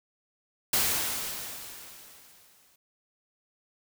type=noise with exponential decay; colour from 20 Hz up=white; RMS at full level=-24 dBFS; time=0.73-2.76 s; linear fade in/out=5 ms; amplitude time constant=440 ms; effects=none